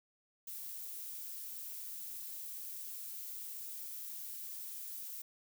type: noise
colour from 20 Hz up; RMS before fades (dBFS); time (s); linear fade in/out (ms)
violet; -45; 0.47-5.22; 5
effects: none